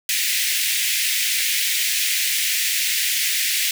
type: high-pass noise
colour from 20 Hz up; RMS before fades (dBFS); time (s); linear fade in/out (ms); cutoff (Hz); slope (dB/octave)
pink; -21; 0.09-3.71; 2; 1900; 48
effects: none